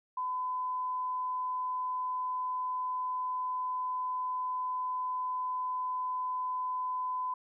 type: tone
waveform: sine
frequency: 1010 Hz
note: B5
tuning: 39 cents sharp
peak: -31 dBFS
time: 0.17-7.34 s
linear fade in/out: 5 ms
effects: none